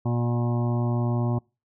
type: harmonic tone with a mistuned harmonic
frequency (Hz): 119.6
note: A#2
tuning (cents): +45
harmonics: 1 / 2 / 3 / 5 / 6 / 7 / 8 / 9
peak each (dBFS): -23 / -29 / -33 / -37 / -39 / -40 / -41 / -42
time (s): 0.05-1.39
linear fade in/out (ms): 10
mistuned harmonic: 6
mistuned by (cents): +19
effects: noise-tail reverb RT60 0.3 s tail -26 dB re dry